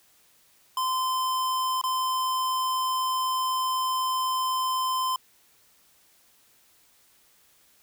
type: tone with dropouts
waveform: square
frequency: 1032 Hz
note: C6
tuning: 24 cents flat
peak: -25 dBFS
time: 0.77-5.16 s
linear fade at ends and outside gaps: 2 ms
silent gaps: 1.814-1.838 s
effects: white hiss -61 dBFS RMS until 7.82 s